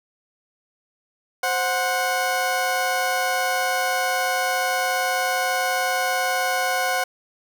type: tone pair together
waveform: 20% pulse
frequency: 523.3 / 734.8 Hz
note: C5 / F#5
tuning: 0 / -12 cents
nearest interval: tritone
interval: 588 cents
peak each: -21 / -17 dBFS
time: 1.43-7.04 s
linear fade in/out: 5 ms
effects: none